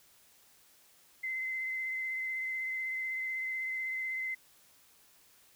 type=tone with vibrato; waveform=sine; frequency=2060 Hz; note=C7; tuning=28 cents flat; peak=-33 dBFS; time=1.23-4.35 s; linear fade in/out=10 ms; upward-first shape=sine; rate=16 Hz; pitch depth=17 cents each way; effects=white hiss -63 dBFS RMS until 5.55 s